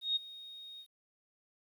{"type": "tone with ADSR envelope", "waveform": "sine", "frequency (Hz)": 3729, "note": "A#7", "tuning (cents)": 0, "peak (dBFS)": -27, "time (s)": [0.01, 0.87], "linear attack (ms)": 150, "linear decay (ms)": 16, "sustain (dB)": -19, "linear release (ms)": 71, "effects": ["11-bit"]}